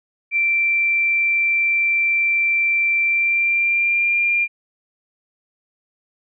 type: tone with pitch glide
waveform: sine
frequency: 2349 to 2394 Hz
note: D7 to D7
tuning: 0 to +33 cents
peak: -15 dBFS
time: 0.31-4.48 s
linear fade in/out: 50 ms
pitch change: +33 cents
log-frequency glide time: 3.03-4.15 s
effects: none